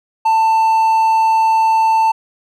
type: tone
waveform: triangle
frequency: 890 Hz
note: A5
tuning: 20 cents sharp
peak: -8 dBFS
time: 0.25-2.12 s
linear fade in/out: 10 ms
effects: none